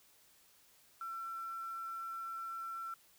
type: tone with quantisation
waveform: sine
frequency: 1346 Hz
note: E6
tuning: 36 cents sharp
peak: -40 dBFS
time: 1.01-2.94 s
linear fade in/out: 2 ms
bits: 10
effects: white hiss -66 dBFS RMS until 3.18 s